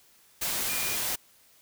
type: tone in noise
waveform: sine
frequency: 2422 Hz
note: D#7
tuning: 47 cents flat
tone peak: -36 dBFS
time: 0.68-0.96 s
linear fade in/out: 10 ms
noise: white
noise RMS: -30 dBFS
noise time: 0.41-1.16 s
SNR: -9 dB
effects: white hiss -60 dBFS RMS until 1.61 s